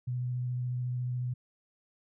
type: tone with vibrato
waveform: sine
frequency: 124.4 Hz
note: B2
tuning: 13 cents sharp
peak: -30 dBFS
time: 0.07-1.34 s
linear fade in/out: 10 ms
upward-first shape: square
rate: 14 Hz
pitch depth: 10 cents each way
effects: none